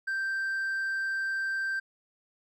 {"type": "tone with hard clipping", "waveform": "sine", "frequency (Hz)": 1568, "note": "G6", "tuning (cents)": 0, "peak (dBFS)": -29, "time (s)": [0.07, 1.8], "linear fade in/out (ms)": 10, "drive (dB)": 2, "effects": []}